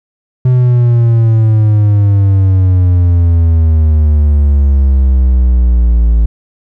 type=exponential sweep; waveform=triangle; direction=down; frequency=127.5 to 55.3 Hz; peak=-3 dBFS; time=0.45-6.26 s; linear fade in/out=5 ms; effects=none

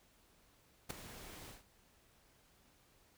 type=noise with ADSR envelope; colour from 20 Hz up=pink; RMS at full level=-38 dBFS; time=0.89-1.64 s; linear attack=17 ms; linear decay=4 ms; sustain=-14 dB; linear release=160 ms; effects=pink hiss -69 dBFS RMS until 3.17 s

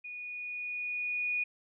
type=tone with level ramp; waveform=sine; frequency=2460 Hz; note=D#7; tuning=20 cents flat; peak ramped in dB=-40 to -28 dBFS; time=0.04-1.44 s; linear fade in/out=10 ms; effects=none

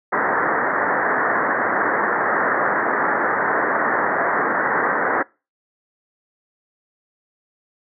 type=low-pass noise; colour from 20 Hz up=white; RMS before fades=-19 dBFS; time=0.12-5.23 s; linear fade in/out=10 ms; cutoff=1900 Hz; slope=96 dB/octave; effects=noise-tail reverb RT60 0.3 s tail -25 dB re dry + high-pass 300 Hz 12 dB/octave

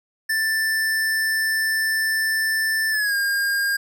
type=tone with pitch glide; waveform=square; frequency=1770 to 1613.7 Hz; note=A6 to G6; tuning=+10 to +50 cents; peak=-20 dBFS; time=0.29-3.77 s; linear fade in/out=10 ms; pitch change=-160 cents; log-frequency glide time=2.9-3.15 s; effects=none

